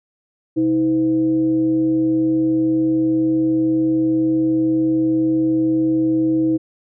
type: tone with frequency modulation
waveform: sine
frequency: 320 Hz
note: D#4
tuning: 49 cents sharp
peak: -14 dBFS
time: 0.56-6.58 s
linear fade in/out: 20 ms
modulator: 189 Hz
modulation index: 0.37
effects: none